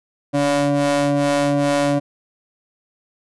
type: ring-modulated tone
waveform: 35% pulse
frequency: 142.6 Hz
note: C#3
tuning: 49 cents sharp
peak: -11 dBFS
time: 0.33-2 s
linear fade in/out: 20 ms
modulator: 429 Hz
effects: resampled to 24000 Hz